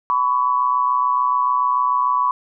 sine tone pair together, 999 / 1125.9 Hz, B5 / C#6, +20 / +27 cents, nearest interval major second, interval 207 cents, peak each -18 dBFS, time 0.1-2.31 s, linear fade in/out 0 ms, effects none

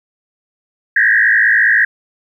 sine tone with frequency modulation, 1760 Hz, A6, in tune, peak -8 dBFS, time 0.96-1.85 s, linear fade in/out 5 ms, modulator 54.7 Hz, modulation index 3.1, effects 8-bit

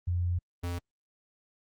sine / square tone pair in turn, 88 / 87.24 Hz, F2 / F2, +14 / -1 cents, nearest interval unison, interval 15 cents, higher first, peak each -26 / -31 dBFS, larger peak first, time 0.07-0.39 / 0.63-0.79 s, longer first, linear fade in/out 10 ms, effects Opus 24 kbps

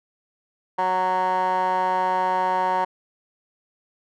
15% pulse tone with band-pass filter, 185 Hz, F#3, in tune, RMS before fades -22 dBFS, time 0.78-2.85 s, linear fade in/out 10 ms, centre 1000 Hz, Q 7.8, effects none

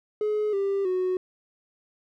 triangle tone with pitch steps, 423.3 / 395 / 368.5 Hz, G#4 / G4 / F#4, +33 / +13 / -7 cents, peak -20 dBFS, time 0.21-1.17 s, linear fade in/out 2 ms, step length 320 ms, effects tanh soft clip ceiling -18 dBFS

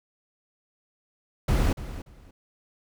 brown noise with echo, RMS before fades -22 dBFS, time 1.48-1.73 s, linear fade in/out 5 ms, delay 290 ms, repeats 2, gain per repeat -14 dB, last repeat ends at 2.31 s, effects none

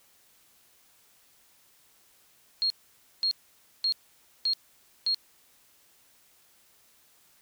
sine tone bursts, 4263 Hz, C8, 32 cents sharp, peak -23 dBFS, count 5, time 2.62-5.145 s, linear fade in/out 0 ms, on 81 ms, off 530 ms, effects white hiss -62 dBFS RMS until 7.41 s

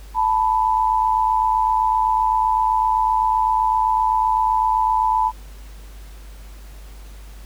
sine tone pair together, 880 / 987.8 Hz, A5 / B5, 0 / 0 cents, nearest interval major second, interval 200 cents, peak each -18 dBFS, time 0.14-5.32 s, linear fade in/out 50 ms, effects added 50 Hz sine -36 dBFS peak until 7.45 s + pink hiss -48 dBFS RMS until 7.45 s

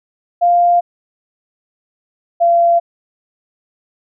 sine tone pair in turn, 698.5 / 684.9 Hz, F5 / F5, 0 / -34 cents, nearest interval unison, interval 34 cents, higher first, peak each -8 dBFS, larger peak neither, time 0.41-0.81 / 2.4-2.8 s, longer neither, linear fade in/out 20 ms, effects none

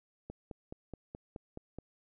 click train, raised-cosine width 2 ms, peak -29 dBFS, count 8, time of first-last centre 0.3-1.786 s, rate 4.71 Hz, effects none

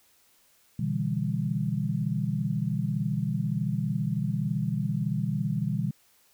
sine chord, E minor seventh, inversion second, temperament equal with one note detuned, 123.47 / 146.83 / 164.81 / 199.19 Hz, B2 / D3 / E3 / G3, 0 / 0 / 0 / +28 cents, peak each -31 dBFS, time 0.79-5.91 s, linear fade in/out 5 ms, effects white hiss -63 dBFS RMS until 6.33 s

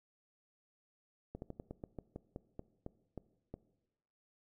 slowing click train, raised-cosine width 2 ms, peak -30 dBFS, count 13, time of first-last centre 1.35-3.54 s, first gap 71 ms, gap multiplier 1.16, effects noise-tail reverb RT60 1.0 s tail -19 dB re dry

